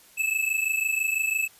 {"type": "tone pair together", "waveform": "square", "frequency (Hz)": [2599, 2625], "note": ["E7", "E7"], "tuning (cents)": [-25, -8], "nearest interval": "unison", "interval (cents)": 17, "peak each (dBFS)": -27, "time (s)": [0.17, 1.48], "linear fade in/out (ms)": 20, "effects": ["white hiss -54 dBFS RMS until 1.59 s", "resampled to 32000 Hz"]}